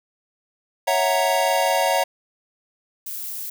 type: chord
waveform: square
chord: F# dominant seventh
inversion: second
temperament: equal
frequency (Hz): 554.4 / 659.3 / 740 / 932.3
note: C#5 / E5 / F#5 / A#5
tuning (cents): 0 / 0 / 0 / 0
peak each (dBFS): -24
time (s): 0.87-2.04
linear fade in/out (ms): 10
type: noise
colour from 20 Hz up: violet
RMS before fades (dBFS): -31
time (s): 3.06-3.5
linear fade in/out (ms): 5
effects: none